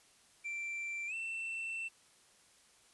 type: tone with pitch glide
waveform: triangle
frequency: 2349 to 2683 Hz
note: D7 to E7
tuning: 0 to +30 cents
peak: -36 dBFS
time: 0.44-1.89 s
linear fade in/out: 20 ms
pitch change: +230 cents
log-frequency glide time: 1.07-1.14 s
effects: white hiss -65 dBFS RMS until 2.93 s + resampled to 24000 Hz